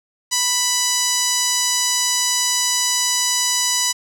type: tone with band-pass filter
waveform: sawtooth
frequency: 989 Hz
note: B5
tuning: 2 cents sharp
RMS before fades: -19 dBFS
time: 0.31-3.93 s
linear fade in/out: 20 ms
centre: 6500 Hz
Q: 1.9
effects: 8-bit